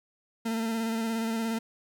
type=tone with vibrato; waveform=40% pulse; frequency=225.7 Hz; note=A3; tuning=44 cents sharp; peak=-27 dBFS; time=0.45-1.59 s; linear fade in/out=10 ms; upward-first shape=square; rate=17 Hz; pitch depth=22 cents each way; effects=11-bit